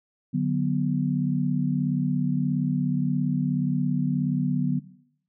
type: chord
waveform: sine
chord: B minor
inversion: first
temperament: just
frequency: 148.16 / 185.21 / 246.9 Hz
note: D3 / F#3 / B3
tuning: +16 / +2 / 0 cents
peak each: -26 dBFS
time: 0.33-4.8 s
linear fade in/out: 20 ms
effects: noise-tail reverb RT60 0.7 s tail -18 dB re dry